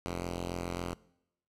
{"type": "tone pair together", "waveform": "5% pulse", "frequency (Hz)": [43.69, 87.31], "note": ["F1", "F2"], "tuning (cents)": [1, 0], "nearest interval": "octave", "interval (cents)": 1199, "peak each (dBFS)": -28, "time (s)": [0.06, 0.94], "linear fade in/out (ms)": 0, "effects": ["noise-tail reverb RT60 0.8 s tail -22 dB re dry", "low-pass 12000 Hz 12 dB/octave"]}